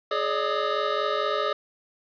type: tone cluster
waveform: square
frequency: 420.1 / 563 / 607 / 1210 / 1275 Hz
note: G#4 / C#5 / D#5 / D#6 / D#6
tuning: +20 / +27 / -43 / -49 / +42 cents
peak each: -31 dBFS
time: 0.11-1.53 s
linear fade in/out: 5 ms
effects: resampled to 11025 Hz + 8-bit